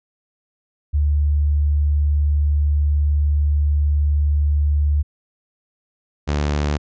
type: tone pair in turn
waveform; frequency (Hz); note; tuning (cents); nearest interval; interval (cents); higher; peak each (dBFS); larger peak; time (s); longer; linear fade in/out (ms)
sine / sawtooth; 73.42 / 73.42; D2 / D2; 0 / 0; unison; 0; neither; -14; neither; 0.93-5.03 / 6.27-6.78; first; 20
effects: resampled to 16000 Hz